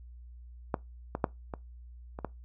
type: clicks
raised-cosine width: 1 ms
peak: -14 / -18 / -11 / -22 / -25 / -18 dBFS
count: 6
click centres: 0.742 / 1.151 / 1.242 / 1.538 / 2.189 / 2.247 s
effects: noise-tail reverb RT60 0.2 s tail -22 dB re dry + added 60 Hz sine -46 dBFS peak until 2.44 s